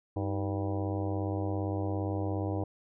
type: harmonic tone with a mistuned harmonic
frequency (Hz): 97.4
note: G2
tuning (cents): -11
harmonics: 1 / 2 / 3 / 4 / 5 / 6 / 7 / 8 / 9 / 10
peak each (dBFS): -32 / -44 / -35 / -42 / -40 / -42 / -44 / -43 / -51 / -48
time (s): 0.16-2.64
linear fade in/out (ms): 5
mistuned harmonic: 3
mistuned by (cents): +110
effects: none